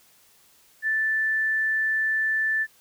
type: tone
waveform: sine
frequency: 1760 Hz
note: A6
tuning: in tune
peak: -21 dBFS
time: 0.82-2.67 s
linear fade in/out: 50 ms
effects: white hiss -58 dBFS RMS until 2.8 s